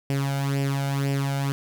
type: tone with flanger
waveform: sawtooth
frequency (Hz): 138.59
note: C#3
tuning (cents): 0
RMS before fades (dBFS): -25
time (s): 0.1-1.52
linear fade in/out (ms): 0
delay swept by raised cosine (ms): 0.38 to 1.38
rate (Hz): 2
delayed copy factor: +0.65
effects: none